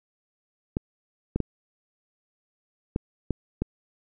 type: clicks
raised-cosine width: 3 ms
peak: -12 dBFS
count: 6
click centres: 0.769 / 1.36 / 1.403 / 2.961 / 3.307 / 3.62 s
effects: none